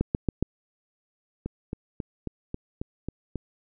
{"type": "two click trains", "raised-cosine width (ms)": 3, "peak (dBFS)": [-10, -18], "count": [4, 8], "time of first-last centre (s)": [[0.01, 0.426], [1.46, 3.357]], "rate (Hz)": [7.21, 3.69], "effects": []}